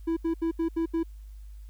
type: tone bursts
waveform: triangle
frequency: 329.6 Hz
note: E4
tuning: in tune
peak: -22 dBFS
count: 6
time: 0.07-1.033 s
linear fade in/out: 10 ms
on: 98 ms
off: 75 ms
effects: added 51 Hz sine -41 dBFS peak until 1.69 s + white hiss -67 dBFS RMS until 1.69 s